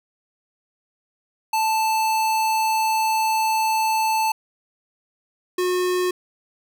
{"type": "tone pair in turn", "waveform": "square", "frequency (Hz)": [880, 362.6], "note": ["A5", "F#4"], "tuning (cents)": [0, -35], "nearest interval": "octave + minor third", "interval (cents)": 1535, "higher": "first", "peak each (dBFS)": [-19, -20], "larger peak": "first", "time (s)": [[1.53, 4.32], [5.58, 6.11]], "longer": "first", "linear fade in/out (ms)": 5, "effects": []}